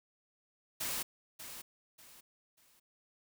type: noise with echo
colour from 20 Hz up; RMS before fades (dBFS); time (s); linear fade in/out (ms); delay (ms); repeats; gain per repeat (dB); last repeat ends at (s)
white; -37; 0.8-1.03; 10; 590; 3; -10; 2.8
effects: none